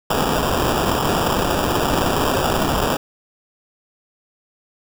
white noise with sample-and-hold, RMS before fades -19 dBFS, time 0.1-2.97 s, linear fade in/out 5 ms, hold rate 2100 Hz, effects none

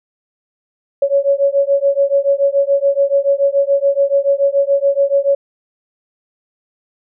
sine beating tone pair, 554.4 / 561.4 Hz, C#5 / C#5, 0 / +22 cents, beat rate 7 Hz, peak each -14 dBFS, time 1.02-5.35 s, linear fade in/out 5 ms, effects none

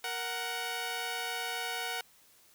10% pulse tone pair together, 467.4 / 743 Hz, A#4 / F#5, +5 / +7 cents, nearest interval minor sixth, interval 802 cents, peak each -31 / -27 dBFS, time 0.04-2.01 s, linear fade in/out 2 ms, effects white hiss -62 dBFS RMS until 2.54 s

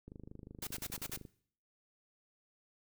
click train, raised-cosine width 3 ms, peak -36 dBFS, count 31, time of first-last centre 0.08-1.252 s, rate 25.6 Hz
white noise bursts, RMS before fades -41 dBFS, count 6, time 0.62-1.166 s, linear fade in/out 5 ms, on 51 ms, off 48 ms
effects noise-tail reverb RT60 0.6 s tail -21 dB re dry

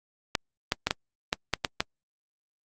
clicks, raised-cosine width 0.2 ms, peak -6 dBFS, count 8, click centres 0.352 / 0.721 / 0.87 / 0.909 / 1.329 / 1.537 / 1.648 / 1.805 s, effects Opus 48 kbps

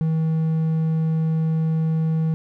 triangle tone, 160.1 Hz, D#3, 50 cents sharp, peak -16 dBFS, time 0.01-2.34 s, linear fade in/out 0 ms, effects none

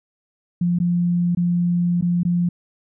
sine tone with dropouts, 174.61 Hz, F3, in tune, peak -16 dBFS, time 0.61-2.49 s, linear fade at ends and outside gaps 5 ms, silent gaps 0.788-0.8 / 1.35-1.371 / 2.012-2.023 / 2.233-2.25 s, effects none

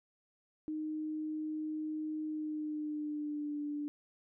sine tone with pitch glide, 309.1 to 293.6 Hz, D#4 to D4, -11 to 0 cents, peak -35 dBFS, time 0.68-3.88 s, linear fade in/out 0 ms, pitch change -89 cents, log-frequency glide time 2.25-3.6 s, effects none

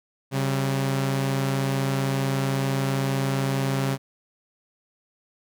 sawtooth tone pair together, 135.6 / 193.41 Hz, C#3 / G3, -38 / -23 cents, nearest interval tritone, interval 615 cents, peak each -19 / -27 dBFS, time 0.31-3.98 s, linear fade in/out 50 ms, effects none

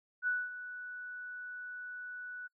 sine tone with ADSR envelope, 1480 Hz, F#6, in tune, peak -28 dBFS, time 0.22-2.48 s, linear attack 53 ms, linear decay 220 ms, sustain -13 dB, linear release 19 ms, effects noise-tail reverb RT60 0.1 s tail -26 dB re dry

